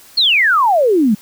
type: exponential sweep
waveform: sine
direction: down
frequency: 4435 to 196 Hz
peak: -9 dBFS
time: 0.17-1.15 s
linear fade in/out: 10 ms
effects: white hiss -43 dBFS RMS until 1.21 s